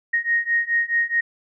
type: beating tone pair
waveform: sine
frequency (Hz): 1864.7 / 1869.4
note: A#6 / A#6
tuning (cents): 0 / +4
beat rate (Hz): 4.7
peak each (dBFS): -22 / -21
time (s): 0.13-1.21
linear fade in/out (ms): 10
effects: none